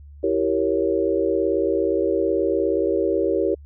sine chord, E diminished seventh, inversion none, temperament equal with one note detuned, 329.6 / 388.6 / 466.2 / 554.4 Hz, E4 / G4 / Bb4 / Db5, 0 / -15 / 0 / 0 cents, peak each -24 / -22 / -24 / -25 dBFS, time 0.23-3.55 s, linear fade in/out 10 ms, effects added 72 Hz sine -40 dBFS peak until 3.65 s

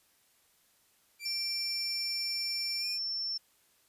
sawtooth tone with pitch glide, 2349 to 2442 Hz, D7 to D#7, 0 to -33 cents, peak -36 dBFS, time 1.19-2.99 s, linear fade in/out 50 ms, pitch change +67 cents, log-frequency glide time 2.79-2.86 s
sine tone, 5390 Hz, E8, 38 cents sharp, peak -32 dBFS, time 1.25-3.38 s, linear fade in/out 10 ms
effects white hiss -68 dBFS RMS until 3.88 s + resampled to 32000 Hz

